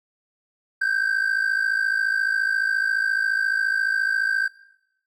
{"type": "ring-modulated tone", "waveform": "triangle", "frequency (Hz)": 1568, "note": "G6", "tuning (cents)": 0, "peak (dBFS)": -14, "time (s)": [0.81, 4.48], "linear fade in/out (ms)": 10, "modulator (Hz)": 27.2, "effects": ["noise-tail reverb RT60 0.9 s tail -22 dB re dry", "tanh soft clip ceiling -12 dBFS"]}